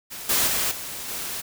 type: noise with level steps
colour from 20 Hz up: white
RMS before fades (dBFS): -36 / -21 / -24 / -34 / -31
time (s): 0.1-1.42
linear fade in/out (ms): 20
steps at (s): 0.29 / 0.47 / 0.71 / 1.08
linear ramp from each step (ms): 5
effects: none